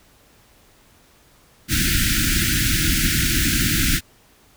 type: band-stop noise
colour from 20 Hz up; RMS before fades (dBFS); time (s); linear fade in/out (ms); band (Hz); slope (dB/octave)
pink; -19; 1.68-4.01; 50; 340 to 1400; 96
effects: pink hiss -54 dBFS RMS until 4.56 s